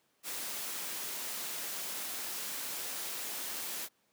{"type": "noise", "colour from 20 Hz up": "white", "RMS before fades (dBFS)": -39, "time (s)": [0.23, 3.89], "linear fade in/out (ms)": 50, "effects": ["pink hiss -73 dBFS RMS until 4.12 s", "high-pass 200 Hz 12 dB/octave"]}